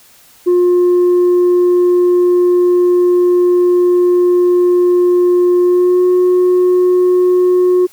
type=tone with pitch glide; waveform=sine; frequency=355.8 to 362.2 Hz; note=F4 to F#4; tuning=+32 to -37 cents; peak=-5 dBFS; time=0.46-7.87 s; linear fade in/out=20 ms; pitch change=+31 cents; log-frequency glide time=5.62-6.04 s; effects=tanh soft clip ceiling -6 dBFS + white hiss -45 dBFS RMS until 7.92 s